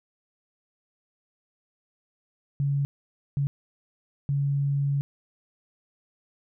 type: tone bursts at uneven times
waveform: sine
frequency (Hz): 140.7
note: C#3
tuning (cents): +26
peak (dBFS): -22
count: 3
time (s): 2.6-2.85 / 3.37-3.47 / 4.29-5.01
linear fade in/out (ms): 0
effects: none